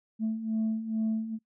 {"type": "beating tone pair", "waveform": "sine", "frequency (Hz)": [219, 221.3], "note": ["A3", "A3"], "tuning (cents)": [-8, 10], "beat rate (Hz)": 2.3, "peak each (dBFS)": [-32, -27], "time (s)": [0.19, 1.39], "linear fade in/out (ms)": 50, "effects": ["noise-tail reverb RT60 0.1 s tail -23 dB re dry", "tanh soft clip ceiling -23 dBFS"]}